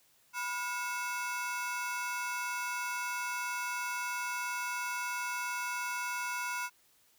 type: ring-modulated tone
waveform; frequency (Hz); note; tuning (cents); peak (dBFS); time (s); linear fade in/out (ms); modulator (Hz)
30% pulse; 1207; D6; +47; -28; 0.33-6.7; 50; 225
effects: white hiss -67 dBFS RMS until 7.18 s